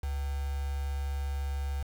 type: tone with quantisation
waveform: sine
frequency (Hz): 69.8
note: C#2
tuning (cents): +13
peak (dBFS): -30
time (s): 0.03-1.83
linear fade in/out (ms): 5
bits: 7
effects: none